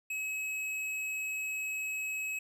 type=tone with hard clipping; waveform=sine; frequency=2563 Hz; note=E7; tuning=49 cents flat; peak=-35 dBFS; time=0.1-2.39 s; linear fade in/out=5 ms; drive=11 dB; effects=none